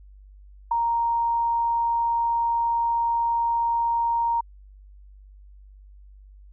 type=tone with ADSR envelope; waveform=sine; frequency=932.3 Hz; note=A#5; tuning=in tune; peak=-16 dBFS; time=0.71-4.41 s; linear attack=7 ms; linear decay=4 ms; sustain=-4 dB; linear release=7 ms; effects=added 49 Hz sine -45 dBFS peak until 6.52 s